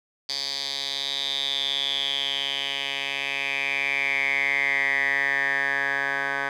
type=tone with band-pass filter sweep; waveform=10% pulse; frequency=138.59 Hz; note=C#3; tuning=in tune; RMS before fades=-26 dBFS; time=0.29-6.49 s; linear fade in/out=2 ms; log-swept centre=4500 to 1500 Hz; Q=7.8; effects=none